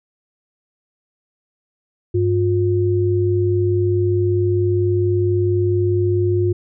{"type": "tone pair together", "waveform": "sine", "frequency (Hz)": [100.22, 355.7], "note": ["G2", "F4"], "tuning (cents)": [39, 32], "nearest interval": "octave + minor seventh", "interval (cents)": 2193, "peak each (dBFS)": -17, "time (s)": [2.14, 6.53], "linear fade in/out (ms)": 10, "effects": []}